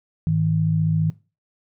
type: tone pair together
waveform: sine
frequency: 104.08 / 158.9 Hz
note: G#2 / D#3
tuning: +4 / +37 cents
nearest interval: perfect fifth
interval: 733 cents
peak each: -24 / -18 dBFS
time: 0.27-1.1 s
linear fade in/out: 0 ms
effects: noise-tail reverb RT60 0.3 s tail -19 dB re dry